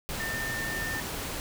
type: tone in noise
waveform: sine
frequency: 1803 Hz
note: A6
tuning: 42 cents sharp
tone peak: -32 dBFS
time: 0.2-1 s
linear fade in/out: 0 ms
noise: pink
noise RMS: -35 dBFS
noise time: 0.09-1.4 s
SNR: 0 dB
effects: none